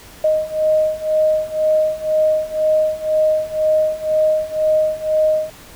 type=beating tone pair; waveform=sine; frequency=620 / 622 Hz; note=D#5 / D#5; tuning=-6 / -1 cents; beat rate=2 Hz; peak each=-18 / -16 dBFS; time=0.24-5.5 s; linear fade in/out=5 ms; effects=pink hiss -41 dBFS RMS until 5.75 s